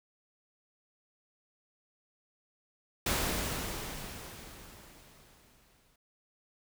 pink noise with exponential decay, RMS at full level -29 dBFS, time 3.06-5.96 s, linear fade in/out 5 ms, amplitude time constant 630 ms, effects none

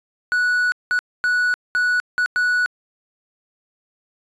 triangle tone bursts at uneven times, 1473 Hz, F#6, 8 cents flat, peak -14 dBFS, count 6, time 0.32-0.72 / 0.91-0.99 / 1.24-1.54 / 1.75-2 / 2.18-2.26 / 2.36-2.66 s, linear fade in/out 0 ms, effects resampled to 22050 Hz

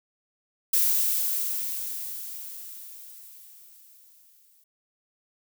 violet noise with exponential decay, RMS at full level -21 dBFS, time 0.73-4.64 s, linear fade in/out 5 ms, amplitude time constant 850 ms, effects none

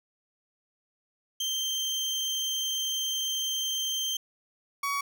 30% pulse tone pair in turn, 3143 / 1126.1 Hz, G7 / C#6, +4 / +27 cents, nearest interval octave + tritone, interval 1777 cents, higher first, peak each -25 dBFS, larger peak neither, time 1.4-4.17 / 4.83-5.01 s, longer first, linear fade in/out 5 ms, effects none

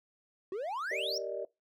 triangle exponential sweep, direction up, 357.8 to 5730 Hz, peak -32 dBFS, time 0.52-1.18 s, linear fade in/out 2 ms
sine chord, Eb major seventh, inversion first, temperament just, 388.9 / 466.7 / 583.4 / 622.3 Hz, G4 / Bb4 / D5 / Eb5, -14 / +2 / -12 / 0 cents, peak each -41 / -40 / -38 / -40 dBFS, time 0.91-1.45 s, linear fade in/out 5 ms
effects noise-tail reverb RT60 0.2 s tail -21 dB re dry + tanh soft clip ceiling -20 dBFS

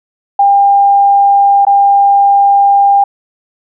sine tone with dropouts, 800 Hz, G5, 35 cents sharp, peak -4 dBFS, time 0.39-3.04 s, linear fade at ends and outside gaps 5 ms, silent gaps 1.651-1.667 s, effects none

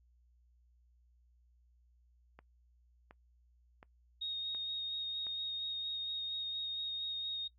click train, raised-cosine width 0.5 ms, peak -38 dBFS, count 5, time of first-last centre 2.39-5.268 s, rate 1.39 Hz
sine tone with vibrato, 3729 Hz, A#7, in tune, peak -36 dBFS, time 4.21-7.48 s, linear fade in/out 10 ms, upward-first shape sine, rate 4.3 Hz, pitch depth 12 cents each way
effects noise-tail reverb RT60 0.1 s tail -22 dB re dry + added 60 Hz sine -65 dBFS peak until 7.58 s

